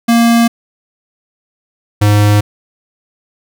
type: tone pair in turn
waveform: square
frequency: 233.1 / 103.83 Hz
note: A#3 / G#2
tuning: 0 / 0 cents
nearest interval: octave + major second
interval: 1400 cents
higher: first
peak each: -7 dBFS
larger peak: neither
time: 0.08-0.48 / 2.01-2.41 s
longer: neither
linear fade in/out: 10 ms
effects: none